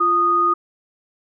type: tone pair together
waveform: sine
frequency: 347.1 / 1237 Hz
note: F4 / D#6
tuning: -11 / -10 cents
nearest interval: octave + minor seventh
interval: 2201 cents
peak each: -24 / -14 dBFS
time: 0-0.54 s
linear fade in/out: 10 ms
effects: none